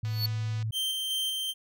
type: tone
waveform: sine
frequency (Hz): 110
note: A2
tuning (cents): 0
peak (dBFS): -28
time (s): 0.03-0.71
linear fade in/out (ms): 5
type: tone with exponential growth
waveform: square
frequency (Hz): 4431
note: C#8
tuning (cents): -2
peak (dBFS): -25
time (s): 0.04-0.26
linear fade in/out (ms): 5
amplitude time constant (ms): 46
type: click train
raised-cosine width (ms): 0.2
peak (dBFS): -30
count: 144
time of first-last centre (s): 0.05-0.627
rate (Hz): 248
type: tone with tremolo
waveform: 45% pulse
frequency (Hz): 3136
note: G7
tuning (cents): 0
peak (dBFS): -27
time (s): 0.72-1.54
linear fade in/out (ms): 50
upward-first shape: square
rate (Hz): 2.6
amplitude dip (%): 25
effects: none